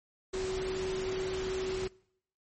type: tone in noise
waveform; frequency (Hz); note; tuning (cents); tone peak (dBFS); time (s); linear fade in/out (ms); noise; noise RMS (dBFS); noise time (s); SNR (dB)
sine; 376.3; F#4; +29; -32; 0.33-1.88; 10; pink; -40; 0.33-1.88; +5
effects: noise-tail reverb RT60 0.7 s tail -24 dB re dry + MP3 32 kbps